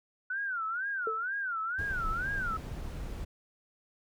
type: tone with vibrato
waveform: sine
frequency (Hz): 1459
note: F#6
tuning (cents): -25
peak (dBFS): -31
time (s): 0.3-2.57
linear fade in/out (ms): 5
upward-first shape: sine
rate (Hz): 2.1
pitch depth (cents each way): 200
type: tone with exponential decay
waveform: sine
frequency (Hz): 445.3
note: A4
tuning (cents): +21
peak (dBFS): -28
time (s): 1.07-1.25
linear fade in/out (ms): 2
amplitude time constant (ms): 39
type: noise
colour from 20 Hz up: brown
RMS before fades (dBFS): -38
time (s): 1.78-3.25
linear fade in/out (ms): 10
effects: none